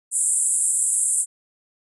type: band-pass noise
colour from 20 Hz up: white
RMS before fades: -21 dBFS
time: 0.11-1.26 s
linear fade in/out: 50 ms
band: 7600 to 10000 Hz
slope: 96 dB/octave
effects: none